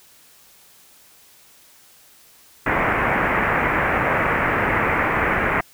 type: low-pass noise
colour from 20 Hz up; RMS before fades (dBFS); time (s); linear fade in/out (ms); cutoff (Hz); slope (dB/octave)
white; -20; 2.66-5.61; 5; 2200; 48
effects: white hiss -51 dBFS RMS until 5.73 s